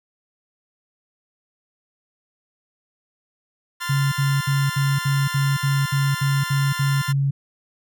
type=chord; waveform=sawtooth; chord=F major; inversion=second; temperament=equal with one note detuned; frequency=1032.7 / 1396.9 / 1760 Hz; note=C6 / F6 / A6; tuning=-23 / 0 / 0 cents; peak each=-27 dBFS; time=3.8-7.13 s; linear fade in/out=20 ms
type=tone bursts; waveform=sine; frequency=138.59 Hz; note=C#3; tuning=in tune; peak=-17 dBFS; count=12; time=3.89-7.31 s; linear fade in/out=10 ms; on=230 ms; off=60 ms
effects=none